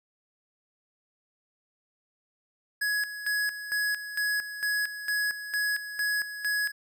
square tone with tremolo, 1677 Hz, G#6, 16 cents sharp, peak -26 dBFS, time 2.81-6.72 s, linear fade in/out 10 ms, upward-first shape square, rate 2.2 Hz, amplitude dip 70%, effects none

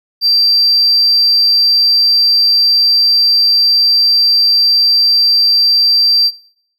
triangle tone, 4699 Hz, D8, in tune, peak -5 dBFS, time 0.21-6.31 s, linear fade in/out 50 ms, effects noise-tail reverb RT60 0.6 s tail -21 dB re dry + tanh soft clip ceiling -4 dBFS

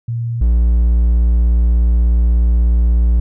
sine / triangle tone pair in turn, 116.9 / 58.3 Hz, A#2 / A#1, +5 / +1 cents, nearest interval octave, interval 1204 cents, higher first, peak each -17 / -7 dBFS, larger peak second, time 0.08-0.41 / 0.41-3.2 s, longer second, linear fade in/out 5 ms, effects none

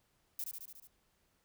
violet noise with echo, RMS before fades -39 dBFS, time 0.39-0.44 s, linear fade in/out 2 ms, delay 72 ms, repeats 6, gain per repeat -3 dB, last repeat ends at 0.872 s, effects pink hiss -75 dBFS RMS until 1.44 s

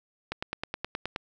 click train, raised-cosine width 0.3 ms, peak -15 dBFS, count 9, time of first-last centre 0.32-1.161 s, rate 9.51 Hz, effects none

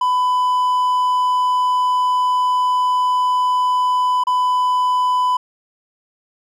triangle tone with dropouts, 1000 Hz, B5, 21 cents sharp, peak -12 dBFS, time 0.01-5.37 s, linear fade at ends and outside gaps 5 ms, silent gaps 4.238-4.269 s, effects none

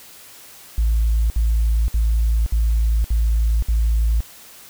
sine tone bursts, 55.7 Hz, A1, 22 cents sharp, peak -13 dBFS, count 6, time 0.78-4.205 s, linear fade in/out 0 ms, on 520 ms, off 61 ms, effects tanh soft clip ceiling -11 dBFS + white hiss -43 dBFS RMS until 4.69 s

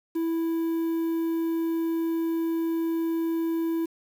triangle tone with quantisation, 329.6 Hz, E4, in tune, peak -22 dBFS, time 0.15-3.86 s, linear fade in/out 10 ms, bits 8, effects none

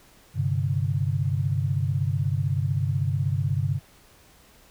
sine chord, G suspended fourth, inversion none, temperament equal, 98 / 130.81 / 146.83 Hz, G2 / C3 / D3, 0 / 0 / 0 cents, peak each -26 / -26 / -27 dBFS, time 0.34-3.8 s, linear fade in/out 50 ms, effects pink hiss -55 dBFS RMS until 4.7 s

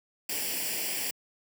white noise with comb filter, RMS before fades -32 dBFS, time 0.29-1.11 s, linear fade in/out 5 ms, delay 0.39 ms, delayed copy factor +0.75, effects high-pass 200 Hz 12 dB/octave

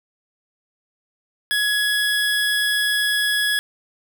25% pulse tone, 1679 Hz, G#6, 18 cents sharp, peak -14 dBFS, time 1.51-3.59 s, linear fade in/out 0 ms, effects none

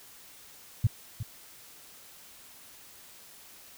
sine tone with echo, 110 Hz, A2, in tune, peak -18 dBFS, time 0.84-0.87 s, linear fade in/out 5 ms, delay 360 ms, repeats 1, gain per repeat -12 dB, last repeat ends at 1.23 s, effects white hiss -52 dBFS RMS until 3.77 s

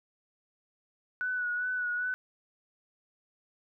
sine tone with vibrato, 1477 Hz, F#6, 3 cents flat, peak -29 dBFS, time 1.21-2.14 s, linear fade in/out 0 ms, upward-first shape sine, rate 2.5 Hz, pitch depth 31 cents each way, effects none

